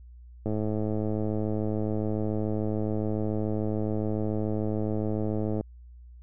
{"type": "click train", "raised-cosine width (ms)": 2, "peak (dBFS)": -17, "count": 552, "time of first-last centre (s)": [0.46, 5.61], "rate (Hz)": 107, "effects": ["added 60 Hz sine -45 dBFS peak until 6.22 s"]}